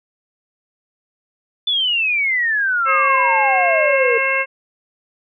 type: exponential sweep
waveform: sine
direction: down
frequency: 3518 to 456.6 Hz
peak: -15 dBFS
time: 1.67-4.18 s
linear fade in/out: 5 ms
type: harmonic tone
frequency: 537 Hz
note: C5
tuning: 45 cents sharp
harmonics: 1 / 2 / 3 / 4 / 5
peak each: -23 / -24 / -22 / -19 / -22 dBFS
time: 2.85-4.46 s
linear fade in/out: 50 ms
effects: none

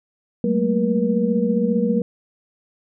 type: tone cluster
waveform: sine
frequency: 188.9 / 216.2 / 231.2 / 478.2 Hz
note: F#3 / A3 / A#3 / A#4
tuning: +36 / -30 / -14 / +44 cents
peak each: -22 dBFS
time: 0.44-2.02 s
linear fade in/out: 2 ms
effects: none

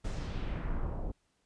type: noise with low-pass filter sweep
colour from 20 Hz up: brown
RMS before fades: -35 dBFS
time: 0.04-1.12 s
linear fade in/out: 10 ms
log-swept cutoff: 9100 to 560 Hz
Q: 1.4
effects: pink hiss -75 dBFS RMS until 1.45 s + resampled to 22050 Hz

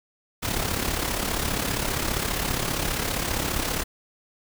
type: noise with amplitude modulation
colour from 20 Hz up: pink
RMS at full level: -24 dBFS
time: 0.42-3.84 s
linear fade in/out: 20 ms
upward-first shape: sine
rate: 35 Hz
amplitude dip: 60%
effects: none

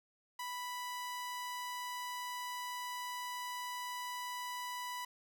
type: tone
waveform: sawtooth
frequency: 987.8 Hz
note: B5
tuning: in tune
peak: -36 dBFS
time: 0.39-5.05 s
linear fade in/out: 5 ms
effects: none

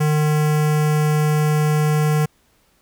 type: tone with notch filter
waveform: square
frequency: 151.8 Hz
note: D#3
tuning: 42 cents flat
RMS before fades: -17 dBFS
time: 0-2.26 s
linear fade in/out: 10 ms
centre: 3900 Hz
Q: 1.6
effects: pink hiss -60 dBFS RMS until 2.81 s

